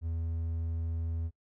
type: tone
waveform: triangle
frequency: 82.41 Hz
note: E2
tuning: in tune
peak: -29 dBFS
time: 0.01-1.31 s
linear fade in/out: 50 ms
effects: noise-tail reverb RT60 0.1 s tail -23 dB re dry